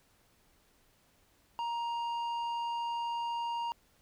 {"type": "tone with tanh clipping", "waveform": "sine", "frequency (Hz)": 938, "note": "A#5", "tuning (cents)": 11, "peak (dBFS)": -34, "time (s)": [1.59, 3.72], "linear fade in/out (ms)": 0, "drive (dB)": 9, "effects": ["pink hiss -68 dBFS RMS until 4.01 s"]}